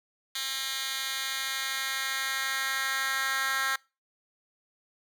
10% pulse tone with high-pass filter sweep, 267.6 Hz, C4, 39 cents sharp, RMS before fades -31 dBFS, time 0.35-3.76 s, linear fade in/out 5 ms, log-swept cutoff 2900 to 1600 Hz, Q 1.9, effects noise-tail reverb RT60 0.3 s tail -25 dB re dry

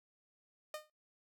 sawtooth tone with exponential decay, 611 Hz, D#5, 32 cents flat, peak -34 dBFS, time 0.74-0.9 s, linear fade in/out 2 ms, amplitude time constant 33 ms, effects noise-tail reverb RT60 0.2 s tail -18 dB re dry

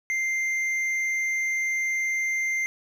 sine tone with hard clipping, 2093 Hz, C7, in tune, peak -25 dBFS, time 0.1-2.66 s, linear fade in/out 0 ms, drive 5 dB, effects none

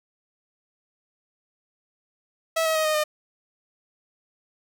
sawtooth tone with pitch steps, 650 / 639.2 / 628.6 / 618.1 / 607.9 Hz, E5 / D#5 / D#5 / D#5 / D#5, -24 / +47 / +18 / -12 / -40 cents, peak -17 dBFS, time 2.56-3.04 s, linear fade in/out 10 ms, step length 96 ms, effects none

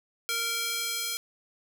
square tone with high-pass filter sweep, 463.2 Hz, A#4, 11 cents flat, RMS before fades -31 dBFS, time 0.29-1.17 s, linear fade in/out 0 ms, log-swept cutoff 1900 to 3500 Hz, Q 0.72, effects none

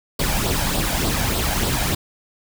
pink noise with flanger, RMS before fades -21 dBFS, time 0.19-1.95 s, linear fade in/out 5 ms, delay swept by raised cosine 0.22 to 1.32 ms, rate 3.4 Hz, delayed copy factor +0.55, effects none

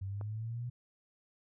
sine linear sweep, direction up, 94.8 to 123.47 Hz, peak -36 dBFS, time 0.01-0.7 s, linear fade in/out 10 ms
click, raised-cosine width 1 ms, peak -33 dBFS, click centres 0.212 s
effects none

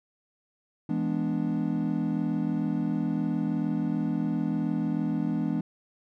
triangle chord, E dominant seventh, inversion none, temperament equal, 164.81 / 207.7 / 246.9 / 293.7 Hz, E3 / G#3 / B3 / D4, 0 / 0 / 0 / 0 cents, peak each -29 dBFS, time 0.89-5.61 s, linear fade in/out 5 ms, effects none

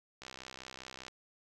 click train, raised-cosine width 0.2 ms, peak -28 dBFS, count 57, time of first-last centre 0.22-1.082 s, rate 65 Hz, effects none

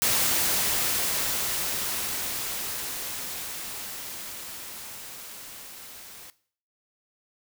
white noise with level ramp, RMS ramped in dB -23 to -45 dBFS, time 0.02-6.3 s, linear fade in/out 0 ms, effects noise-tail reverb RT60 0.5 s tail -17 dB re dry

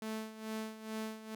sawtooth tone with tremolo, 219.1 Hz, A3, 7 cents flat, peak -33 dBFS, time 0.02-1.35 s, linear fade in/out 2 ms, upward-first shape sine, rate 2.3 Hz, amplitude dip 75%, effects none

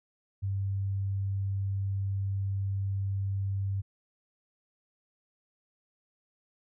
sine tone, 98 Hz, G2, in tune, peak -28 dBFS, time 0.42-3.82 s, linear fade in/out 20 ms, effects none

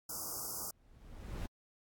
white band-stop noise, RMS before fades -41 dBFS, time 0.09-0.71 s, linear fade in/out 5 ms, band 1400 to 4900 Hz, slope 96 dB/octave
brown noise with exponential growth, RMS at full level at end -36 dBFS, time 0.58-1.46 s, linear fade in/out 2 ms, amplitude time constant 190 ms
effects AAC 64 kbps

